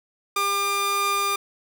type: tone pair together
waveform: sawtooth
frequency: 400.3 / 1199.5 Hz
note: G4 / D6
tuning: +36 / +36 cents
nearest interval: octave + perfect fifth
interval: 1900 cents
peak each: -27 / -18 dBFS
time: 0.36-1.36 s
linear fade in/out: 5 ms
effects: none